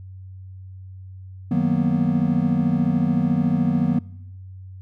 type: chord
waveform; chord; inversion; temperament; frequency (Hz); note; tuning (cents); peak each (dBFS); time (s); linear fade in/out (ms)
triangle; B major seventh; first; equal; 155.56 / 185 / 233.1 / 246.9; D#3 / F#3 / A#3 / B3; 0 / 0 / 0 / 0; -21; 1.51-3.99; 5
effects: noise-tail reverb RT60 1.0 s tail -24 dB re dry + added 94 Hz sine -36 dBFS peak until 4.81 s